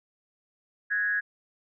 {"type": "tone with frequency modulation", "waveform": "sine", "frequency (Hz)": 1661.2, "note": "G#6", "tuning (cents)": 0, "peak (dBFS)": -24, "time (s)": [0.9, 1.21], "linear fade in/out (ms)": 20, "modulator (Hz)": 181, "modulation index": 0.54, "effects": []}